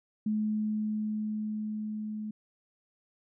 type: tone with level ramp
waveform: sine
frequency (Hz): 213.9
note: A3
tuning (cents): -49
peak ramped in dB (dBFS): -26 to -34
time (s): 0.26-2.31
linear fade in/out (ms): 5
effects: none